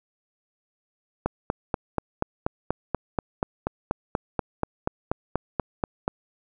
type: click train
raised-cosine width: 1 ms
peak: -9 dBFS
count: 21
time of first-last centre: 1.26-6.079 s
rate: 4.15 Hz
effects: none